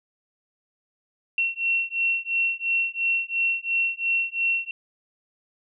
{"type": "beating tone pair", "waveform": "sine", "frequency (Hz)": [2720, 2722.9], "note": ["F7", "F7"], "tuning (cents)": [-46, -45], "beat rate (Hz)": 2.9, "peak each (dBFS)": -25, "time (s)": [1.38, 4.71], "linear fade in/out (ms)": 2, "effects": []}